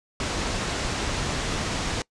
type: low-pass noise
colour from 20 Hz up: pink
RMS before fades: -28 dBFS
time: 0.2-2.02 s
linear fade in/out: 2 ms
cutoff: 7600 Hz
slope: 24 dB/octave
effects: noise-tail reverb RT60 0.1 s tail -23 dB re dry + resampled to 24000 Hz